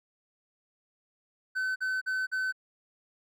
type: tone bursts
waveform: triangle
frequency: 1521 Hz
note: F#6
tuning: 47 cents sharp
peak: -26 dBFS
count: 4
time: 1.55-2.525 s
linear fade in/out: 20 ms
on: 210 ms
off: 45 ms
effects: none